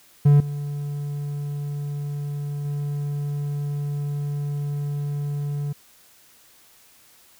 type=tone with level steps; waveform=triangle; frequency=144.5 Hz; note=D3; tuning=28 cents flat; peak=-9 / -24 / -22 dBFS; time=0.25-5.73 s; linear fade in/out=10 ms; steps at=0.4 / 2.65 s; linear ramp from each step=2 ms; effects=white hiss -54 dBFS RMS until 7.39 s